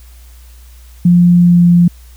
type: tone with pitch glide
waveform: sine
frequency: 175.2 to 173.79 Hz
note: F3 to F3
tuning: +6 to -8 cents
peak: -4 dBFS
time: 1.05-1.88 s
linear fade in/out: 5 ms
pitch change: -14 cents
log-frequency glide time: 1.38-1.65 s
effects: added 60 Hz sine -35 dBFS peak until 2.16 s + white hiss -47 dBFS RMS until 2.16 s